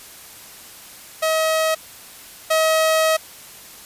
sawtooth tone pair in turn, 637 / 637 Hz, D#5 / D#5, +41 / +41 cents, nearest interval unison, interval 0 cents, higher neither, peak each -13 / -11 dBFS, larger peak second, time 1.22-1.75 / 2.5-3.17 s, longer second, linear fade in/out 10 ms, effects white hiss -41 dBFS RMS until 3.85 s + resampled to 32000 Hz

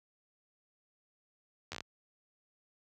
slowing click train, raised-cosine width 0.2 ms, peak -22 dBFS, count 6, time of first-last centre 1.72-1.806 s, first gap 12 ms, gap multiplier 1.18, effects high-pass 60 Hz 12 dB/octave

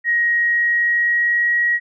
sine tone with pitch glide, 1886 to 1903.5 Hz, A#6 to A#6, +20 to +36 cents, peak -14 dBFS, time 0.04-1.8 s, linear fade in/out 50 ms, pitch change +16 cents, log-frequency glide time 0.31-1.62 s, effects none

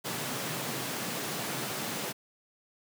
pink high-pass noise, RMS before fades -35 dBFS, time 0.04-2.13 s, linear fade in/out 20 ms, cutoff 120 Hz, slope 48 dB/octave, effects none

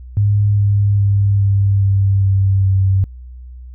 sine tone with pitch steps, 102.6 / 101.48 / 100.37 / 99.28 / 98.19 / 97.12 / 96.06 Hz, G#2 / G#2 / G2 / G2 / G2 / G2 / G2, -21 / -40 / +41 / +22 / +3 / -16 / -35 cents, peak -10 dBFS, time 0.17-3.04 s, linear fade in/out 0 ms, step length 410 ms, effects added 62 Hz sine -31 dBFS peak until 3.74 s

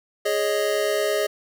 square chord, Ab suspended fourth, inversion none, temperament just, 415.3 / 553.7 / 623 Hz, Ab4 / Db5 / Eb5, 0 / -2 / +2 cents, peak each -25 / -28 / -25 dBFS, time 0.25-1.27 s, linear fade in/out 10 ms, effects none

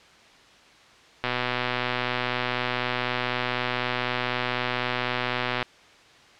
click train, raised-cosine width 0.3 ms, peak -9 dBFS, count 545, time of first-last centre 1.24-5.627 s, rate 124 Hz, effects white hiss -52 dBFS RMS until 6.39 s + low-pass 4000 Hz 12 dB/octave

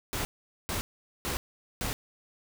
pink noise bursts, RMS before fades -32 dBFS, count 4, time 0.13-1.93 s, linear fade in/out 0 ms, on 120 ms, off 440 ms, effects none

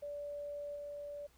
sine tone with level steps, 580 Hz, D5, 22 cents flat, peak -40 / -42 dBFS, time 0.02-1.27 s, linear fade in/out 10 ms, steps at 0.75 s, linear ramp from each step 20 ms, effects added 60 Hz sine -67 dBFS peak until 1.37 s + pink hiss -69 dBFS RMS until 1.37 s

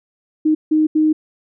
sine tone bursts at uneven times, 310 Hz, D#4, 6 cents flat, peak -11 dBFS, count 3, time 0.45-0.55 / 0.71-0.87 / 0.95-1.13 s, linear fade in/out 10 ms, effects none

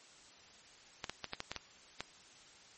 clicks, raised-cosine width 0.2 ms, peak -20 dBFS, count 8, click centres 1.042 / 1.096 / 1.243 / 1.334 / 1.404 / 1.516 / 1.563 / 2.006 s, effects white hiss -59 dBFS RMS until 2.77 s + MP3 32 kbps

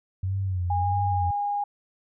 sine tone with vibrato, 92.5 Hz, F#2, in tune, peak -24 dBFS, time 0.23-1.31 s, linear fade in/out 5 ms, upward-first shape sine, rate 1.6 Hz, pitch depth 90 cents each way
sine tone, 817 Hz, G#5, 29 cents flat, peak -24 dBFS, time 0.7-1.64 s, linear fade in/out 5 ms
effects none

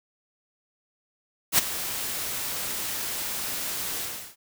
white noise with ADSR envelope, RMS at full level -17 dBFS, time 1.52-4.36 s, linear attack 62 ms, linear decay 18 ms, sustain -14 dB, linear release 370 ms, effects none

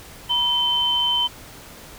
sine tone pair together, 966 / 3078 Hz, B5 / G7, -39 / -32 cents, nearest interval octave + minor sixth, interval 2007 cents, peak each -26 / -18 dBFS, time 0.29-1.28 s, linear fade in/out 20 ms, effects pink hiss -42 dBFS RMS until 1.98 s

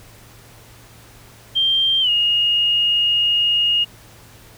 sine tone with pitch glide, 3170 to 2857 Hz, G7 to F7, +19 to +39 cents, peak -14 dBFS, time 1.55-3.85 s, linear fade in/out 20 ms, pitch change -180 cents, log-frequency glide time 2.01-2.1 s, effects added 113 Hz sine -48 dBFS peak until 4.57 s + pink hiss -46 dBFS RMS until 4.57 s

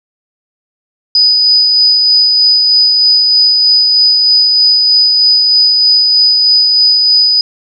sine tone with tremolo, 4978 Hz, D#8, in tune, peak -4 dBFS, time 1.15-7.41 s, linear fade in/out 2 ms, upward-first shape sine, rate 3.2 Hz, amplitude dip 25%, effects none

